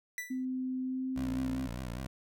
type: tone with exponential decay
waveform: 45% pulse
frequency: 1975.5 Hz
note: B6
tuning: in tune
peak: -33 dBFS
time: 0.18-0.45 s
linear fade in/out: 1 ms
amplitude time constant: 57 ms
type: tone with pitch glide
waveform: sine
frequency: 257.5 to 260.9 Hz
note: C4 to C4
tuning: -28 to -5 cents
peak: -32 dBFS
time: 0.3-1.67 s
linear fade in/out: 10 ms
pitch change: +23 cents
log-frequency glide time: 0.81-1.11 s
type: tone with vibrato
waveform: 15% pulse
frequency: 61.8 Hz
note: B1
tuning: 2 cents sharp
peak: -31 dBFS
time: 1.16-2.07 s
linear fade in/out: 5 ms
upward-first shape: sine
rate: 5 Hz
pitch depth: 130 cents each way
effects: none